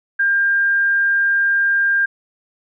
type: tone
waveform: sine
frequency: 1600 Hz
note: G6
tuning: 35 cents sharp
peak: -13 dBFS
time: 0.19-2.06 s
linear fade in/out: 10 ms
effects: none